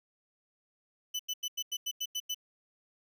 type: tone bursts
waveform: 30% pulse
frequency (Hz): 3000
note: F#7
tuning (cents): +23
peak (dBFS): -29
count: 9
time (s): 1.14-2.346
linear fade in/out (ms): 10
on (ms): 54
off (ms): 90
effects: none